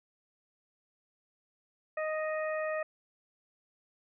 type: harmonic tone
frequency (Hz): 622.3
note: D#5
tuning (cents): 0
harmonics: 1 / 2 / 3 / 4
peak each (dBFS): -32 / -40 / -39 / -46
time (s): 1.97-2.83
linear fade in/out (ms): 5
effects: none